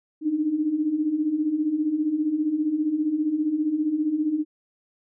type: beating tone pair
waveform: sine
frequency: 293.7 / 308.7 Hz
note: D4 / D#4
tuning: 0 / -14 cents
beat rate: 15 Hz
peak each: -28 / -22 dBFS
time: 0.21-4.45 s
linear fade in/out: 50 ms
effects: none